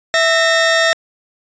sawtooth tone pair together, 657.5 / 1833 Hz, E5 / A#6, -5 / -30 cents, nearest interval octave + tritone, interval 1775 cents, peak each -10 dBFS, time 0.14-0.93 s, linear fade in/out 0 ms, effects resampled to 16000 Hz

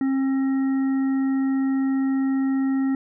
harmonic tone, 268.5 Hz, C4, 45 cents sharp, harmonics 1 / 3 / 5 / 7, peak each -19 / -39 / -42 / -41 dBFS, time 0.01-2.95 s, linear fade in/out 2 ms, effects none

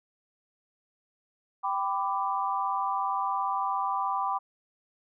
sine chord, G major, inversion none, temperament equal with one note detuned, 784 / 997.5 / 1174.7 Hz, G5 / B5 / D6, 0 / +17 / 0 cents, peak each -31 / -30 / -31 dBFS, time 1.63-4.39 s, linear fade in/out 20 ms, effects none

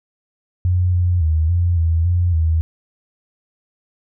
sine tone with pitch steps, 90.2 / 88.8 / 79.1 / 87.2 / 82.2 / 88.1 / 80.6 Hz, F#2 / F2 / D#2 / F2 / E2 / F2 / E2, -44 / +29 / +29 / -2 / -4 / +16 / -38 cents, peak -13 dBFS, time 0.65-2.61 s, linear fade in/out 0 ms, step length 280 ms, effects none

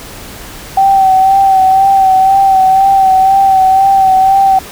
sine tone with vibrato, 770 Hz, G5, 31 cents flat, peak -4 dBFS, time 0.77-4.59 s, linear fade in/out 5 ms, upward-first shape sine, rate 2 Hz, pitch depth 31 cents each way, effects pink hiss -29 dBFS RMS until 4.71 s

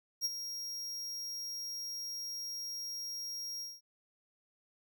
45% pulse tone with ADSR envelope, 5600 Hz, F8, 4 cents sharp, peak -29 dBFS, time 0.21-3.81 s, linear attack 41 ms, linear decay 30 ms, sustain -10 dB, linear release 200 ms, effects none

